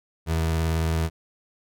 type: tone with vibrato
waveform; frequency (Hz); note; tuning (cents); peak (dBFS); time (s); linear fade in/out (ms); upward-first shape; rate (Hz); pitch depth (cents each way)
30% pulse; 81.2; E2; -26; -19; 0.26-1.1; 50; triangle; 18; 32
effects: none